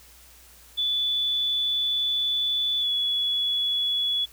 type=tone with pitch glide; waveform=sine; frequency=3468 to 3391 Hz; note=A7 to G#7; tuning=-26 to +35 cents; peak=-22 dBFS; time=0.77-4.26 s; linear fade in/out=20 ms; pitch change=-39 cents; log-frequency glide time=2.79-2.89 s; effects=added 60 Hz sine -55 dBFS peak until 4.32 s + white hiss -52 dBFS RMS until 4.32 s